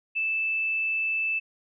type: tone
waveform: sine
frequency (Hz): 2635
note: E7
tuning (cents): -1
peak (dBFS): -24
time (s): 0.15-1.4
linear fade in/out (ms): 20
effects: none